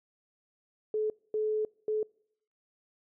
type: tone bursts at uneven times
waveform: sine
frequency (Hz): 430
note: A4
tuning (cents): -40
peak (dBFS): -27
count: 3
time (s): 0.94-1.1 / 1.34-1.65 / 1.88-2.03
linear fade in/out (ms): 2
effects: noise-tail reverb RT60 0.7 s tail -26 dB re dry